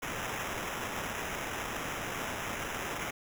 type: noise with sample-and-hold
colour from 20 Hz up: white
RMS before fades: -37 dBFS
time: 0.02-3.11 s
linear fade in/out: 10 ms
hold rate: 4410 Hz
effects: none